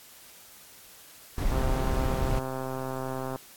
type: noise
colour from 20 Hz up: brown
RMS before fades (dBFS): -27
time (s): 1.38-2.39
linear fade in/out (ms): 2
type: click train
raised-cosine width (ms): 1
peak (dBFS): -20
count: 242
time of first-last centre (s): 1.52-3.36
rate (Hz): 131
effects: white hiss -51 dBFS RMS until 3.56 s + AAC 64 kbps